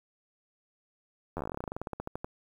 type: slowing click train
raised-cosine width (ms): 1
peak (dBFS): -21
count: 24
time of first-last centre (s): 1.37-2.245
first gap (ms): 11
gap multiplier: 1.1
effects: 9-bit